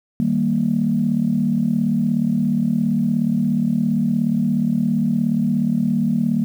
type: chord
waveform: sine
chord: Eb major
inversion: none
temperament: equal with one note detuned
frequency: 156.92 / 196 / 233.1 Hz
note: Eb3 / G3 / Bb3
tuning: +15 / 0 / 0 cents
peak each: -23 / -20 / -18 dBFS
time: 0.2-6.44 s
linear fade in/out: 0 ms
effects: tanh soft clip ceiling -7 dBFS + 8-bit